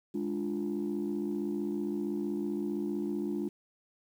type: chord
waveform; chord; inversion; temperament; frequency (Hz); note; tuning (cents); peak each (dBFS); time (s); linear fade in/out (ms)
sine; D diminished; second; equal; 207.7 / 293.7 / 349.2; Ab3 / D4 / F4; 0 / 0 / 0; -34; 0.14-3.49; 10
effects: tanh soft clip ceiling -25 dBFS + 10-bit